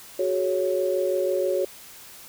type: chord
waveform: sine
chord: F# suspended second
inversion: none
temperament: just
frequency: 370 / 416.2 / 555 Hz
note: F#4 / G#4 / C#5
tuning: 0 / +4 / +2 cents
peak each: -25 / -29 / -24 dBFS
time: 0.19-1.65 s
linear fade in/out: 5 ms
effects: white hiss -45 dBFS RMS until 2.28 s